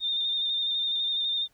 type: tone with vibrato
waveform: sine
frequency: 3637 Hz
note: A#7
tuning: 43 cents flat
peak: -25 dBFS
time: 0-1.48 s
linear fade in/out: 50 ms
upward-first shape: square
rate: 12 Hz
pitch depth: 23 cents each way
effects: pink hiss -67 dBFS RMS until 1.53 s